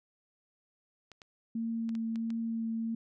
clicks, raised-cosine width 0.2 ms, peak -32 dBFS, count 6, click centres 1.117 / 1.218 / 1.892 / 1.952 / 2.158 / 2.304 s
sine tone with vibrato, 227.1 Hz, A#3, 45 cents flat, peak -31 dBFS, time 1.55-2.95 s, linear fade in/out 5 ms, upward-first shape triangle, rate 1.5 Hz, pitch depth 12 cents each way
effects none

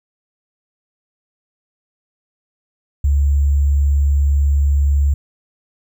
sine tone with sample-and-hold, 70.9 Hz, C#2, 40 cents sharp, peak -11 dBFS, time 3.04-5.14 s, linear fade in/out 5 ms, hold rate 7350 Hz, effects none

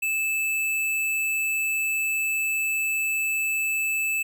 sine tone with hard clipping, 2625 Hz, E7, 8 cents flat, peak -24 dBFS, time 0.02-4.23 s, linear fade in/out 10 ms, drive 16 dB, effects none

